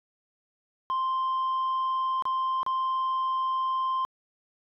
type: tone with dropouts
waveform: sine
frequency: 1046.5 Hz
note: C6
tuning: in tune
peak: -22 dBFS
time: 0.9-4.05 s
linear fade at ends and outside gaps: 0 ms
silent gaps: 2.223-2.254 / 2.631-2.664 s
effects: tanh soft clip ceiling -24 dBFS